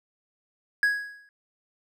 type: tone with exponential decay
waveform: triangle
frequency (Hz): 1661.2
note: G#6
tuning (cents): 0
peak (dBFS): -15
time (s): 0.83-1.29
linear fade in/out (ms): 1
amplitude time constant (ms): 100
effects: none